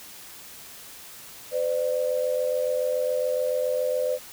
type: tone pair together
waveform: sine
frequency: 510 / 597.1 Hz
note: C5 / D5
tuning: -44 / +29 cents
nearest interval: minor third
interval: 273 cents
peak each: -24 / -27 dBFS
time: 1.51-4.19 s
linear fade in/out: 50 ms
effects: white hiss -44 dBFS RMS until 4.32 s